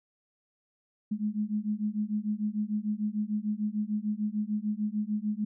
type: beating tone pair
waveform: sine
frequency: 207.7 / 214.4 Hz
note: G#3 / A3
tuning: 0 / -45 cents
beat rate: 6.7 Hz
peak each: -31 dBFS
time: 1.11-5.45 s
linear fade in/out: 10 ms
effects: none